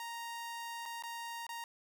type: tone with dropouts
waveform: sawtooth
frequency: 932.3 Hz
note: A#5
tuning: in tune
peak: -37 dBFS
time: 0-1.64 s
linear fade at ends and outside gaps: 1 ms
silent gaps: 0.855-0.859 / 1.024-1.036 / 1.467-1.491 s
effects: none